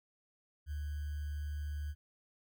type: tone with sample-and-hold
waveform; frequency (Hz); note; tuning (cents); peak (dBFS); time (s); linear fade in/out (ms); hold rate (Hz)
sine; 73.9; D2; +11; -36; 0.66-1.95; 50; 1575
effects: none